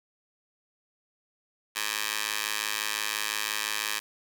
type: tone with high-pass filter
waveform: 15% pulse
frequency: 105.8 Hz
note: G#2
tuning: 33 cents sharp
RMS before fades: -31 dBFS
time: 1.75-4 s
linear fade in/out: 20 ms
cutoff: 1900 Hz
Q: 0.79
effects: 8-bit